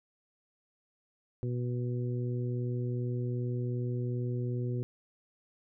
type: harmonic tone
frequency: 122.6 Hz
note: B2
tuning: 12 cents flat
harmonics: 1 / 2 / 3 / 4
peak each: -31 / -40 / -39 / -46 dBFS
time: 1.43-4.83 s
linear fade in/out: 0 ms
effects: none